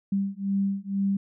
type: beating tone pair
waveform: sine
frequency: 196 / 198.1 Hz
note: G3 / G3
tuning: 0 / +18 cents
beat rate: 2.1 Hz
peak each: -27 dBFS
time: 0.12-1.17 s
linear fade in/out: 5 ms
effects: none